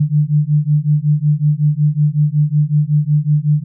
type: beating tone pair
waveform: sine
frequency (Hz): 146.6 / 152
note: D3 / D#3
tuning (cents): -3 / -40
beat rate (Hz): 5.4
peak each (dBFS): -14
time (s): 0-3.64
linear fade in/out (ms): 10
effects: none